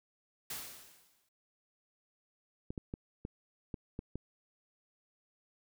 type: noise with exponential decay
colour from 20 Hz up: white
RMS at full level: -39 dBFS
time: 0.5-1.29 s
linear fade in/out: 5 ms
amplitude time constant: 170 ms
type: clicks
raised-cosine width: 3 ms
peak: -26 dBFS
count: 7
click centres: 2.705 / 2.778 / 2.939 / 3.251 / 3.742 / 3.991 / 4.156 s
effects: none